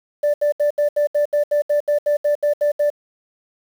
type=tone bursts; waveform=sine; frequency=587.3 Hz; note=D5; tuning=in tune; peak=-12 dBFS; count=15; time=0.23-2.902 s; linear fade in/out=10 ms; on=110 ms; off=73 ms; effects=tanh soft clip ceiling -12 dBFS + 7-bit